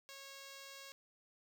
5% pulse tone, 548 Hz, C#5, 20 cents flat, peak -39 dBFS, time 0.09-0.92 s, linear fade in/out 0 ms, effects none

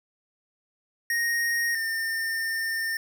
square tone pair in turn, 1864.7 / 1809.5 Hz, A#6 / A6, 0 / +48 cents, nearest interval minor second, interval 52 cents, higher first, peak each -24 / -27 dBFS, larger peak first, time 1.1-1.75 / 1.75-2.97 s, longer second, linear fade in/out 2 ms, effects none

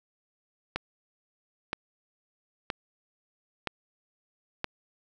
click train, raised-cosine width 0.3 ms, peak -13 dBFS, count 5, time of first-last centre 0.76-4.643 s, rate 1.03 Hz, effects none

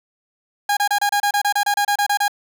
30% pulse tone bursts, 817 Hz, G#5, 29 cents flat, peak -13 dBFS, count 15, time 0.69-2.281 s, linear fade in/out 5 ms, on 79 ms, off 29 ms, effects none

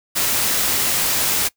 white noise, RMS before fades -19 dBFS, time 0.15-1.49 s, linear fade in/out 20 ms, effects noise-tail reverb RT60 0.1 s tail -22 dB re dry

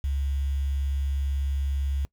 sine tone with quantisation, 69 Hz, C#2, 7 cents flat, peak -24 dBFS, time 0.04-2.05 s, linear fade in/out 0 ms, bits 8, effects noise-tail reverb RT60 0.1 s tail -23 dB re dry

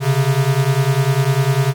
square beating tone pair, 130.81 / 140.81 Hz, C3 / C#3, 0 / +27 cents, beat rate 10 Hz, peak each -17 dBFS, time 0-1.74 s, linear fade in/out 50 ms, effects none

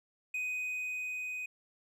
triangle tone with level ramp, 2500 Hz, D#7, 8 cents sharp, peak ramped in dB -31 to -35 dBFS, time 0.34-1.46 s, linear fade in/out 5 ms, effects none

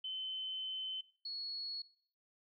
sine tone pair in turn, 3059 / 4356 Hz, G7 / C#8, -43 / -31 cents, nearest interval tritone, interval 612 cents, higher second, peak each -39 / -40 dBFS, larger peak first, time 0.04-1.01 / 1.25-1.82 s, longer first, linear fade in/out 5 ms, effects noise-tail reverb RT60 0.6 s tail -20 dB re dry

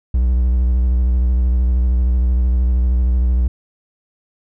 triangle tone with vibrato, 61.74 Hz, B1, in tune, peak -10 dBFS, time 0.14-3.48 s, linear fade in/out 5 ms, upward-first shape square, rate 13 Hz, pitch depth 54 cents each way, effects none

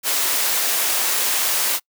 white high-pass noise, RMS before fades -20 dBFS, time 0.03-1.8 s, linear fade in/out 50 ms, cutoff 390 Hz, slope 12 dB/octave, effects noise-tail reverb RT60 0.1 s tail -26 dB re dry

